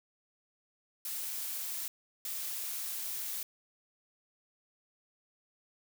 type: noise bursts at uneven times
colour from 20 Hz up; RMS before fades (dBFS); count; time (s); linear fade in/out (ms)
blue; -38; 2; 1.05-1.88 / 2.25-3.43; 2
effects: none